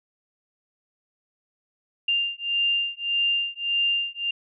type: beating tone pair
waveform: sine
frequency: 2794 / 2795.7 Hz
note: F7 / F7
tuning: 0 / +1 cents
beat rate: 1.7 Hz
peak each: -25 dBFS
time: 2.08-4.31 s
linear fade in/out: 5 ms
effects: none